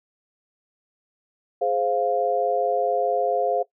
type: chord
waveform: sine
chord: F minor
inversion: first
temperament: just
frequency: 419.1 / 523.8 / 698.5 Hz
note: Ab4 / C5 / F5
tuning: +16 / +2 / 0 cents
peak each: -26 / -24 / -23 dBFS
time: 1.61-3.63 s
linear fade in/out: 10 ms
effects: noise-tail reverb RT60 0.1 s tail -19 dB re dry